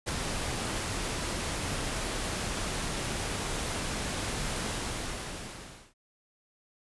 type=noise with ADSR envelope; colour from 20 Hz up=pink; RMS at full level=-29 dBFS; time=0.06-5.94 s; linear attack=29 ms; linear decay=4 ms; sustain=-4 dB; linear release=1200 ms; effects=resampled to 24000 Hz